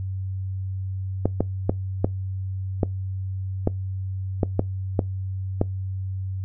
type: clicks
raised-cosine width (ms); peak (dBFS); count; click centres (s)
2; -6; 10; 1.256 / 1.406 / 1.695 / 2.045 / 2.832 / 3.674 / 4.432 / 4.594 / 4.992 / 5.614
effects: noise-tail reverb RT60 0.2 s tail -23 dB re dry + added 95 Hz sine -26 dBFS peak until 6.44 s